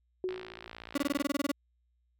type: tone with exponential decay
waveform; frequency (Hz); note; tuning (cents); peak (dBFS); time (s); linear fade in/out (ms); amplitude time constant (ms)
sine; 369.3; F#4; -3; -28; 0.24-0.68; 1; 95
type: click train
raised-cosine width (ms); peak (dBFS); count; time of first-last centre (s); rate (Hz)
0.3; -27; 54; 0.29-1.225; 56.7
type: tone bursts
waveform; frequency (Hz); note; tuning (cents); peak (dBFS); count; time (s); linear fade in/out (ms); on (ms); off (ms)
35% pulse; 283.7; C#4; +40; -25; 12; 0.95-1.517; 5; 28; 21
effects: added 60 Hz sine -70 dBFS peak until 2.19 s